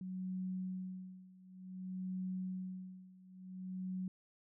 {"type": "tone with tremolo", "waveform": "sine", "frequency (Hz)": 185.6, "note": "F#3", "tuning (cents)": 6, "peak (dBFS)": -37, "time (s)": [0.01, 4.08], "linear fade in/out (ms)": 2, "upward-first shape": "sine", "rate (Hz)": 0.55, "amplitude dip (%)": 90, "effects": []}